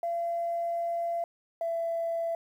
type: tone pair in turn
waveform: sine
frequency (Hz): 682 / 668.7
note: F5 / E5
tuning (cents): -41 / +25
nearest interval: unison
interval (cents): 34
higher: first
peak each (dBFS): -27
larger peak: neither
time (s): 0.03-1.24 / 1.61-2.35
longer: first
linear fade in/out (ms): 2
effects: tanh soft clip ceiling -23 dBFS + 10-bit